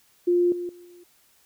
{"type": "tone with level steps", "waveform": "sine", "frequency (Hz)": 351.7, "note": "F4", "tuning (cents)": 12, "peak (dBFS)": [-17, -28, -44, -46], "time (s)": [0.27, 1.04], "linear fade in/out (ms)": 10, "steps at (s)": [0.52, 0.69, 0.85], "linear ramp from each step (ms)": 2, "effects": ["white hiss -61 dBFS RMS until 1.45 s"]}